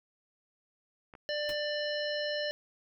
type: clicks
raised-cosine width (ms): 0.5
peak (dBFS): -34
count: 2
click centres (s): 1.138 / 1.152
type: harmonic tone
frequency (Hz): 593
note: D5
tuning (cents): +17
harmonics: 1 / 3 / 5 / 7 / 9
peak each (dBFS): -33 / -38 / -40 / -41 / -43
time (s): 1.29-2.51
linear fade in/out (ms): 0
type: noise with exponential decay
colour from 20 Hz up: pink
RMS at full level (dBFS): -38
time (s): 1.49-1.58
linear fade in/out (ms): 1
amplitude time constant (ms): 18
effects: none